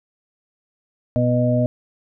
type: harmonic tone with a mistuned harmonic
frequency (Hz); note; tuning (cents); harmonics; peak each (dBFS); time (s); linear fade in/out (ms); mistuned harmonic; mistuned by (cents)
123; B2; -7; 1 / 2 / 4 / 5; -19 / -20 / -29 / -20; 1.16-1.66; 0; 1; -15
effects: none